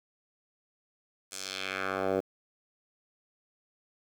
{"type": "tone with band-pass filter sweep", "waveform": "10% pulse", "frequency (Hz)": 95.5, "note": "G2", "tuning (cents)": -45, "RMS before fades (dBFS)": -33, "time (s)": [1.31, 2.21], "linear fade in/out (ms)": 20, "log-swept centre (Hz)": [8200, 460], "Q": 1.5, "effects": ["9-bit"]}